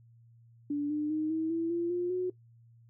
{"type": "tone with pitch steps", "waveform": "sine", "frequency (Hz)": [290, 299.7, 309.7, 320.1, 330.8, 341.9, 353.3, 365.2], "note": ["D4", "D4", "D#4", "D#4", "E4", "F4", "F4", "F#4"], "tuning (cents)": [-22, 35, -8, 49, 6, -37, 20, -23], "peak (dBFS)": -28, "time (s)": [0.7, 2.3], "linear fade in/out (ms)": 5, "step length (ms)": 200, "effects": ["noise-tail reverb RT60 0.1 s tail -18 dB re dry", "added 116 Hz sine -56 dBFS peak until 2.89 s"]}